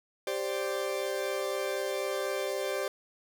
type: chord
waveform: 40% pulse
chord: G suspended fourth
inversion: none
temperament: equal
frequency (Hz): 392 / 523.3 / 587.3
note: G4 / C5 / D5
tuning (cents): 0 / 0 / 0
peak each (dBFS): -34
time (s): 0.27-2.88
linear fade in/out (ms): 2
effects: none